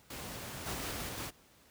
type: noise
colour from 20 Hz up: pink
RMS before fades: -43 dBFS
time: 0.1-1.01 s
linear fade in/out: 5 ms
type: noise with tremolo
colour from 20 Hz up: pink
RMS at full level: -39 dBFS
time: 0.65-1.31 s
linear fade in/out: 20 ms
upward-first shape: square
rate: 5.7 Hz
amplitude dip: 25%
effects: pink hiss -63 dBFS RMS until 1.7 s + high-pass 60 Hz 12 dB/octave